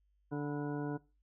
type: harmonic tone with a mistuned harmonic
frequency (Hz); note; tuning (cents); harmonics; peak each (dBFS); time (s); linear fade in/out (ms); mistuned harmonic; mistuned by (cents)
146.1; D3; -9; 1 / 2 / 3 / 4 / 5 / 6 / 7 / 9 / 10; -39 / -37 / -42 / -51 / -48 / -58 / -50 / -62 / -52; 0.31-0.98; 20; 7; -62
effects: noise-tail reverb RT60 0.3 s tail -21 dB re dry + added 50 Hz sine -70 dBFS peak until 1.22 s